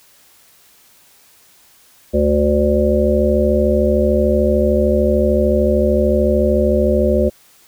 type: harmonic tone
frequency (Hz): 73.42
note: D2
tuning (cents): 0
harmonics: 1 / 3 / 5 / 7 / 8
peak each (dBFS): -18 / -18 / -18 / -18 / -18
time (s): 2.13-7.3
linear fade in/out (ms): 20
effects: white hiss -50 dBFS RMS until 7.67 s